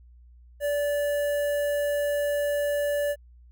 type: tone with notch filter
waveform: square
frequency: 580 Hz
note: D5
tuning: 22 cents flat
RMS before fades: -26 dBFS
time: 0.6-3.16 s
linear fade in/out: 50 ms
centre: 4500 Hz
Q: 0.57
effects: added 60 Hz sine -49 dBFS peak until 3.51 s